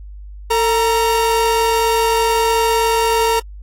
45% pulse tone pair together, 449.4 / 938 Hz, A4 / A#5, +37 / +11 cents, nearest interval octave + minor second, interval 1274 cents, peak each -16 dBFS, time 0.5-3.4 s, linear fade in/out 10 ms, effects added 50 Hz sine -31 dBFS peak until 3.62 s + AAC 48 kbps

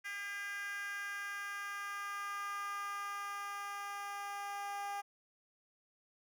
10% pulse tone with high-pass filter sweep, 403.4 Hz, G4, 50 cents sharp, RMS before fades -42 dBFS, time 0.04-5.02 s, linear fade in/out 20 ms, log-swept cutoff 1800 to 820 Hz, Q 4.2, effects none

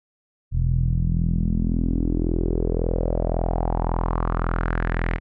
sawtooth tone with low-pass filter sweep, 41.83 Hz, E1, 26 cents sharp, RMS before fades -22 dBFS, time 0.51-5.2 s, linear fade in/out 50 ms, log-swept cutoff 110 to 2100 Hz, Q 3.8, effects none

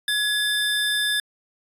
square tone pair together, 1686 / 3573 Hz, G#6 / A7, +26 / +26 cents, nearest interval octave + minor second, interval 1300 cents, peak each -24 dBFS, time 0.08-1.2 s, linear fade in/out 2 ms, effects resampled to 32000 Hz

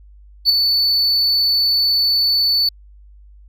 triangle tone with ADSR envelope, 4482 Hz, C#8, 18 cents sharp, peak -6 dBFS, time 0.45-2.69 s, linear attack 44 ms, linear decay 11 ms, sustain -6 dB, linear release 4 ms, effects added 50 Hz sine -41 dBFS peak until 3.48 s

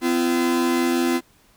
45% pulse tone pair together, 255.2 / 340.7 Hz, C4 / F4, -43 / -43 cents, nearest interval perfect fourth, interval 500 cents, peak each -21 dBFS, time 0.01-1.21 s, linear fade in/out 50 ms, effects pink hiss -57 dBFS RMS until 1.56 s

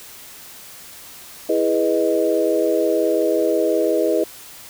sine chord, E major seventh, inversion none, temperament equal, 329.6 / 415.3 / 493.9 / 622.3 Hz, E4 / G#4 / B4 / D#5, 0 / 0 / 0 / 0 cents, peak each -21 dBFS, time 1.49-4.24 s, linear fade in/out 5 ms, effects white hiss -40 dBFS RMS until 4.69 s

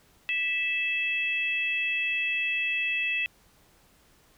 harmonic tone, 657 Hz, E5, 6 cents flat, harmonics 3 / 4 / 5, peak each -33 / -26 / -37 dBFS, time 0.29-3.26 s, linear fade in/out 0 ms, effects pink hiss -61 dBFS RMS until 4.37 s

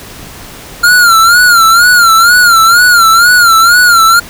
square tone with vibrato, 1396.9 Hz, F6, in tune, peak -3 dBFS, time 0.83-4.2 s, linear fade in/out 10 ms, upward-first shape sine, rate 2.1 Hz, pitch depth 98 cents each way, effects pink hiss -29 dBFS RMS until 4.29 s

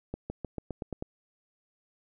accelerating click train, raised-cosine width 2 ms, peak -21 dBFS, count 8, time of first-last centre 0.14-1.024 s, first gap 160 ms, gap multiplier 0.92, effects none

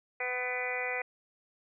harmonic tone with a mistuned harmonic, 250 Hz, B3, 21 cents sharp, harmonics 2 / 3 / 4 / 5 / 6 / 7 / 8 / 9 / 10, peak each -38 / -40 / -47 / -47 / -43 / -47 / -35 / -41 / -39 dBFS, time 0.2-1.02 s, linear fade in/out 5 ms, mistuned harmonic 10, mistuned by -55 cents, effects none

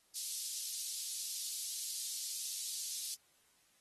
pink high-pass noise, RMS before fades -41 dBFS, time 0.15-3.15 s, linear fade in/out 10 ms, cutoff 4300 Hz, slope 24 dB/octave, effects white hiss -71 dBFS RMS until 3.8 s + AAC 32 kbps

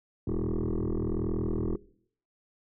sine tone with frequency modulation, 161.8 Hz, E3, 32 cents flat, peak -24 dBFS, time 0.27-1.76 s, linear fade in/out 5 ms, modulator 41.1 Hz, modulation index 5.7, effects noise-tail reverb RT60 0.6 s tail -21 dB re dry + tanh soft clip ceiling -26 dBFS

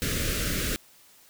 pink band-stop noise, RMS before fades -28 dBFS, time 0.02-0.76 s, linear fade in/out 0 ms, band 580 to 1300 Hz, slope 48 dB/octave, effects white hiss -56 dBFS RMS until 1.29 s

